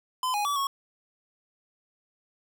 square tone with pitch steps, 1020 / 828 / 1148 / 1102 Hz, C6 / G#5 / D6 / C#6, -44 / -5 / -40 / -11 cents, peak -26 dBFS, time 0.23-0.67 s, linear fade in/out 2 ms, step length 110 ms, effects none

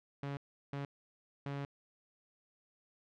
sawtooth tone bursts at uneven times, 140.6 Hz, C#3, 25 cents sharp, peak -34 dBFS, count 3, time 0.23-0.37 / 0.73-0.85 / 1.46-1.65 s, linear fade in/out 2 ms, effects low-pass 3000 Hz 12 dB/octave

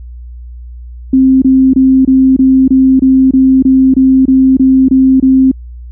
sine tone bursts, 263.1 Hz, C4, 10 cents sharp, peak -3 dBFS, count 14, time 1.13-5.515 s, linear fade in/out 5 ms, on 290 ms, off 25 ms, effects added 60 Hz sine -25 dBFS peak until 5.91 s

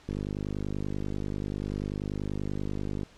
click train, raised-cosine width 3 ms, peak -20 dBFS, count 149, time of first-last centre 0.09-3.032 s, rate 50.3 Hz, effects pink hiss -56 dBFS RMS until 3.17 s + low-pass 6000 Hz 12 dB/octave

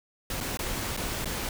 pink noise with dropouts, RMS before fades -32 dBFS, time 0.3-1.49 s, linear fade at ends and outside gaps 2 ms, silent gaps 0.404-0.409 / 0.572-0.591 / 0.966-0.973 / 1.246-1.256 s, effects none

